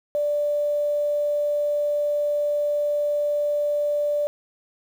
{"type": "tone", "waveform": "sine", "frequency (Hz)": 587.3, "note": "D5", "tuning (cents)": 0, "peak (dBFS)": -20, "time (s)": [0.15, 4.27], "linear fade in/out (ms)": 0, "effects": ["8-bit"]}